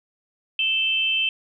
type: tone pair together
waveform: sine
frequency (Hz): 2637 / 3107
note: E7 / G7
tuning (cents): 0 / -16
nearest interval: minor third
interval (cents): 284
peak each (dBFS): -22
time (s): 0.59-1.29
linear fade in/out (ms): 2
effects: none